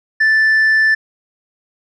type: tone with tanh clipping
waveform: sine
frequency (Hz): 1760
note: A6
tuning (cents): 0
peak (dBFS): -10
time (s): 0.2-0.95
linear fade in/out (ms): 10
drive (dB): 2
effects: none